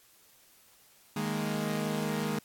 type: chord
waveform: sawtooth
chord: D# suspended fourth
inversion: none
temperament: equal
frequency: 155.56 / 207.7 / 233.1 Hz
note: D#3 / G#3 / A#3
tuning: 0 / 0 / 0 cents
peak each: -31 / -29 / -32 dBFS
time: 1.16-2.39 s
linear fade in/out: 5 ms
effects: white hiss -61 dBFS RMS until 2.44 s + AAC 64 kbps